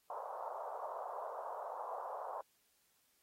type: band-pass noise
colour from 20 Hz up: white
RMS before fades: -44 dBFS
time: 0.1-2.41 s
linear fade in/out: 2 ms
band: 510 to 1100 Hz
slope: 48 dB/octave
effects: white hiss -75 dBFS RMS until 3.22 s + AAC 48 kbps